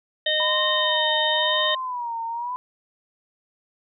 harmonic tone, 615 Hz, D#5, 20 cents flat, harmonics 1 / 3 / 5 / 6, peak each -26 / -26 / -25 / -24 dBFS, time 0.26-1.75 s, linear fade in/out 5 ms
sine tone with vibrato, 980 Hz, B5, 14 cents flat, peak -26 dBFS, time 0.4-2.56 s, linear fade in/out 0 ms, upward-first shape sine, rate 0.96 Hz, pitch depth 120 cents each way
effects none

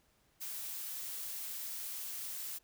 blue noise, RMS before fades -42 dBFS, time 0.4-2.59 s, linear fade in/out 20 ms, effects pink hiss -72 dBFS RMS until 2.63 s

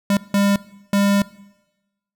square tone bursts at uneven times, 200.5 Hz, G3, 39 cents sharp, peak -15 dBFS, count 3, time 0.1-0.17 / 0.34-0.56 / 0.93-1.22 s, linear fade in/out 2 ms, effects noise-tail reverb RT60 1.0 s tail -19 dB re dry

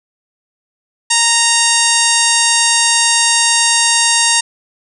harmonic tone, 929 Hz, A#5, 6 cents flat, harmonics 1 / 2 / 3 / 4 / 5 / 6 / 7 / 8 / 9 / 10, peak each -19 / -19 / -19 / -19 / -19 / -19 / -19 / -19 / -19 / -19 dBFS, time 1.1-4.41 s, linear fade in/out 10 ms, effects none

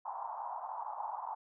pink band-pass noise, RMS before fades -41 dBFS, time 0.05-1.35 s, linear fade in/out 10 ms, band 800 to 1000 Hz, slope 48 dB/octave, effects none

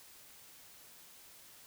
silence, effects white hiss -57 dBFS RMS until 1.66 s

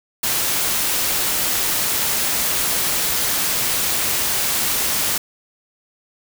white noise, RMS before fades -20 dBFS, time 0.23-5.18 s, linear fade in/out 5 ms, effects none

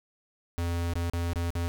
square tone with dropouts, 85.5 Hz, F2, 36 cents flat, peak -28 dBFS, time 0.58-1.68 s, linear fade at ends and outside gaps 0 ms, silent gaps 0.936-0.955 / 1.098-1.135 / 1.333-1.358 / 1.504-1.553 s, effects none

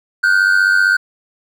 triangle tone pair together, 1442 / 1537.5 Hz, F#6 / G6, -45 / -34 cents, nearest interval minor second, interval 111 cents, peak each -11 dBFS, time 0.23-0.97 s, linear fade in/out 10 ms, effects none

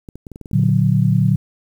clicks, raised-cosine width 3 ms, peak -21 dBFS, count 11, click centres 0.088 / 0.156 / 0.268 / 0.317 / 0.359 / 0.413 / 0.458 / 0.513 / 0.595 / 0.637 / 0.692 s
sine chord, Bb augmented, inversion none, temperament equal, 116.54 / 146.83 / 185 Hz, Bb2 / D3 / F#3, 0 / 0 / 0 cents, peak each -16 / -16 / -17 dBFS, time 0.53-1.36 s, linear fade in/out 5 ms
effects 8-bit

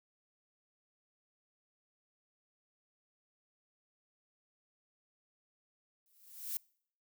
violet noise with exponential growth, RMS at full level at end -35 dBFS, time 6.06-6.57 s, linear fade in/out 1 ms, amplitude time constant 110 ms, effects noise-tail reverb RT60 0.6 s tail -26 dB re dry

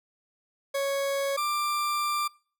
40% pulse tone pair in turn, 554 / 1184.1 Hz, C#5 / D6, -1 / +14 cents, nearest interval octave + minor second, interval 1315 cents, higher second, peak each -25 dBFS, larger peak neither, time 0.74-1.37 / 1.37-2.28 s, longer second, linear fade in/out 10 ms, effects noise-tail reverb RT60 0.4 s tail -23 dB re dry

